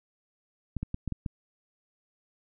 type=clicks; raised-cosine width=5 ms; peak=-19 dBFS; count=6; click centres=0.767 / 0.83 / 0.944 / 1.077 / 1.123 / 1.262 s; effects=none